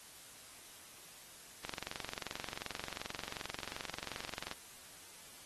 click train, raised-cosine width 0.2 ms, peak -22 dBFS, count 66, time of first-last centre 1.65-4.513 s, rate 22.7 Hz, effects white hiss -55 dBFS RMS until 5.45 s + AAC 32 kbps

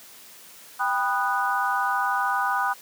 harmonic tone with a mistuned harmonic, 246.9 Hz, B3, in tune, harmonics 3 / 4 / 5 / 6, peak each -27 / -27 / -27 / -27 dBFS, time 0.79-2.74 s, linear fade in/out 20 ms, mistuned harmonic 3, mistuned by +110 cents, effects white hiss -47 dBFS RMS until 2.81 s + high-pass 150 Hz 12 dB/octave

